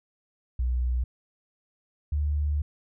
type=tone pair in turn; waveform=sine; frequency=61.7 / 73.71 Hz; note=B1 / D2; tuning=-1 / +7 cents; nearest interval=minor third; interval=308 cents; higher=second; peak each=-23 dBFS; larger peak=neither; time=0.59-1.04 / 2.12-2.62 s; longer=second; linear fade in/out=5 ms; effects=none